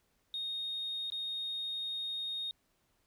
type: tone with dropouts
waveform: sine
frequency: 3711 Hz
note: A#7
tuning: 9 cents flat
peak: -34 dBFS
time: 0.34-2.51 s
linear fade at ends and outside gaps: 1 ms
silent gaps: 1.101-1.121 s
effects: tanh soft clip ceiling -31 dBFS + pink hiss -75 dBFS RMS until 3.06 s